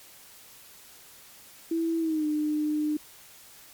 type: tone with pitch glide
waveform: sine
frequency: 329.6 to 302.2 Hz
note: E4 to D4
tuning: 0 to +50 cents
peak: -24 dBFS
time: 1.71-2.97 s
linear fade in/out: 5 ms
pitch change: -150 cents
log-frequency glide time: 1.99-2.26 s
effects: white hiss -51 dBFS RMS until 3.73 s + MP3 96 kbps